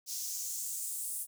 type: noise with high-pass filter sweep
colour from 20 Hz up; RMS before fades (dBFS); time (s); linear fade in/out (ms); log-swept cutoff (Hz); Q
white; -38; 0.06-1.27; 50; 5500 to 9500; 2.6
effects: none